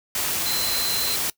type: tone in noise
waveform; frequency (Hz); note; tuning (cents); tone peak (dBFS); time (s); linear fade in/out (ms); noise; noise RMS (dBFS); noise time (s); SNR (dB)
sine; 4081; C8; -44; -26; 0.46-1.16; 2; white; -25; 0.15-1.3; -4
effects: noise-tail reverb RT60 0.1 s tail -21 dB re dry